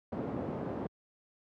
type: band-pass noise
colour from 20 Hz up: pink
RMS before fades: -37 dBFS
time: 0.12-0.87 s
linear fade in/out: 5 ms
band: 140 to 600 Hz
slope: 12 dB/octave
effects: high-pass 60 Hz 12 dB/octave